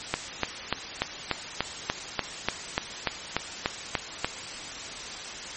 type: click train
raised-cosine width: 0.3 ms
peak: -7 dBFS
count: 15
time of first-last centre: 0.14-4.246 s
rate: 3.41 Hz
effects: white hiss -37 dBFS RMS until 5.56 s + MP3 32 kbps

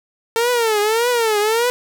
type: tone with vibrato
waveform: sawtooth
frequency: 451.1 Hz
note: A4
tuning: 43 cents sharp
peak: -11 dBFS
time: 0.36-1.7 s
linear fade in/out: 0 ms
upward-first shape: triangle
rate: 1.7 Hz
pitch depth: 170 cents each way
effects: none

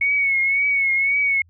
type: tone with vibrato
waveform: sine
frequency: 2209 Hz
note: C#7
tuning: 7 cents flat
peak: -16 dBFS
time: 0.01-1.42 s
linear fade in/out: 5 ms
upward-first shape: triangle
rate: 1.9 Hz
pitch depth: 60 cents each way
effects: added 85 Hz sine -51 dBFS peak until 1.49 s

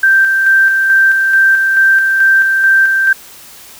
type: tone with tremolo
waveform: sine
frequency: 1568 Hz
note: G6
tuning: in tune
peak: -5 dBFS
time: 0.03-3.13 s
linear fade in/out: 5 ms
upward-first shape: square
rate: 2.3 Hz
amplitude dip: 35%
effects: white hiss -36 dBFS RMS until 3.79 s

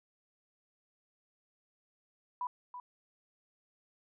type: tone with echo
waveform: sine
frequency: 987.8 Hz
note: B5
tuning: in tune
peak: -33 dBFS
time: 2.41-2.47 s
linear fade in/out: 2 ms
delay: 330 ms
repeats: 1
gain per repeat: -9 dB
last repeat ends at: 2.8 s
effects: none

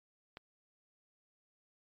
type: click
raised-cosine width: 0.3 ms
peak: -30 dBFS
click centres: 0.371 s
effects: MP3 48 kbps

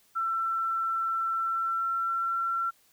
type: tone with pitch glide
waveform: sine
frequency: 1342 to 1356.8 Hz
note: E6 to E6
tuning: +31 to +50 cents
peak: -26 dBFS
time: 0.15-2.71 s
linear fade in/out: 20 ms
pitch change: +19 cents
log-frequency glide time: 1.36-2.36 s
effects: white hiss -64 dBFS RMS until 2.92 s

